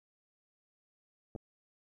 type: clicks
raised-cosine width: 2 ms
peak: -30 dBFS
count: 2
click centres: 1.352 / 1.361 s
effects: 12-bit